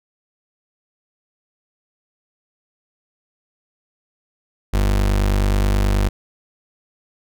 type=tone; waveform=35% pulse; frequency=49.41 Hz; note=G1; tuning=14 cents sharp; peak=-13 dBFS; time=4.73-6.09 s; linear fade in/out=10 ms; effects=none